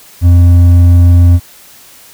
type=tone with hard clipping; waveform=triangle; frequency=87.31 Hz; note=F2; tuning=in tune; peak=-3 dBFS; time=0.21-1.4 s; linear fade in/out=50 ms; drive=8 dB; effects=white hiss -38 dBFS RMS until 2.13 s